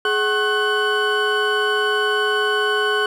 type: tone cluster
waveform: triangle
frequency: 420.7 / 750 / 1085 / 1496 / 2998 Hz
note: G#4 / F#5 / C#6 / F#6 / F#7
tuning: +22 / +23 / -37 / +19 / +22 cents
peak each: -19 / -28 / -23 / -19 / -24 dBFS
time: 0.05-3.06 s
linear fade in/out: 2 ms
effects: none